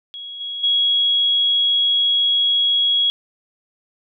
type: tone with level steps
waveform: sine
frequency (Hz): 3322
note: G#7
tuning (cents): 0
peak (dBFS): -30 / -25 / -14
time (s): 0.14-3.1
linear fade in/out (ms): 0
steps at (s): 0.4 / 0.63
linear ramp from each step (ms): 10
effects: none